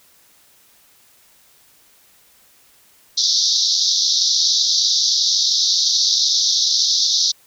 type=band-pass noise; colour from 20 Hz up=white; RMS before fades=-17 dBFS; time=3.17-7.32 s; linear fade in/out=10 ms; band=3600 to 6000 Hz; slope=96 dB/octave; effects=white hiss -53 dBFS RMS until 7.46 s